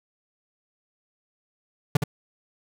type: tone with echo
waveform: 45% pulse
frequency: 145 Hz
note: D3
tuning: 22 cents flat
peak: -15 dBFS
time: 1.95-1.97 s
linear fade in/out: 5 ms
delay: 69 ms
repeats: 1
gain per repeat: -6 dB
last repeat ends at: 2.039 s
effects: none